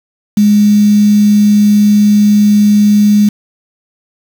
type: tone with quantisation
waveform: sine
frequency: 207.7 Hz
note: G#3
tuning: in tune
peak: -4 dBFS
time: 0.37-3.29 s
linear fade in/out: 5 ms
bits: 4
effects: none